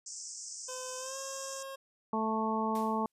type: band-pass noise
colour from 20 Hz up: pink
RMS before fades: -44 dBFS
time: 0.06-1.63 s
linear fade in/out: 5 ms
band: 5200 to 8300 Hz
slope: 96 dB/octave
type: tone with pitch glide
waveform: 25% pulse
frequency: 511 to 540.1 Hz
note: C5 to C#5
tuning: -41 to -45 cents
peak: -37 dBFS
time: 0.68-1.76 s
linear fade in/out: 10 ms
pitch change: +96 cents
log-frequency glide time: 0.98-1.17 s
type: harmonic tone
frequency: 220 Hz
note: A3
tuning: in tune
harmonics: 1 / 2 / 3 / 4 / 5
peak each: -33 / -37 / -40 / -34 / -36 dBFS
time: 2.13-3.06 s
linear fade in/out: 2 ms
type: noise with exponential decay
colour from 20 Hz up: white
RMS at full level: -46 dBFS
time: 2.75-3.12 s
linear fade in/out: 2 ms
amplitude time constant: 80 ms
effects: resampled to 32000 Hz

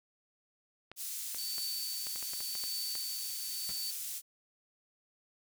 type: clicks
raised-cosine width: 0.3 ms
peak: -30 dBFS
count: 11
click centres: 0.916 / 1.346 / 1.582 / 2.069 / 2.159 / 2.227 / 2.335 / 2.405 / 2.553 / 2.638 / 2.954 s
type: high-pass noise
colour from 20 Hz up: pink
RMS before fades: -40 dBFS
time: 0.96-4.22 s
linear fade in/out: 50 ms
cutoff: 6700 Hz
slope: 12 dB/octave
type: tone with tremolo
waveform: triangle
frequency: 4534 Hz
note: C#8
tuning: 38 cents sharp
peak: -35 dBFS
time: 1.38-3.91 s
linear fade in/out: 5 ms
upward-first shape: triangle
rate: 0.88 Hz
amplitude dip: 65%
type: noise with exponential decay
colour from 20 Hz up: pink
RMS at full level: -43 dBFS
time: 3.69-3.77 s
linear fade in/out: 0 ms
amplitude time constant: 17 ms
effects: none

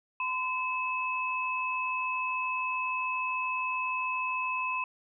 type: tone pair together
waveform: sine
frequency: 1017 / 2590 Hz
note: C6 / E7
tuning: -50 / -31 cents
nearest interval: octave + major third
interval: 1619 cents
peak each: -31 / -32 dBFS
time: 0.2-4.84 s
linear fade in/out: 2 ms
effects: none

